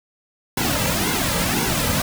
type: noise with flanger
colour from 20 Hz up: pink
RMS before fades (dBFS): -21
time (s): 0.57-2.02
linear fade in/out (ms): 5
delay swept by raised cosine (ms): 1.6 to 2.8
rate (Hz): 1.9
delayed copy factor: -0.8
effects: none